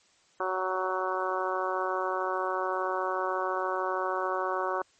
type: harmonic tone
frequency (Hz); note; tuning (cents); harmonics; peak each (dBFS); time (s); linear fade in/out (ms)
186.4; F#3; +13; 2 / 3 / 4 / 5 / 6 / 7 / 8; -34 / -34 / -36 / -35 / -33 / -37 / -38; 0.4-4.82; 2
effects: white hiss -64 dBFS RMS until 4.99 s + MP3 32 kbps